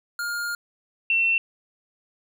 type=tone pair in turn; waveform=square / sine; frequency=1413 / 2702 Hz; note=F6 / E7; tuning=+20 / +42 cents; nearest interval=major seventh; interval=1122 cents; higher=second; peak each=-27 / -18 dBFS; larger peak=second; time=0.19-0.55 / 1.1-1.38 s; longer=first; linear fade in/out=2 ms; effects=none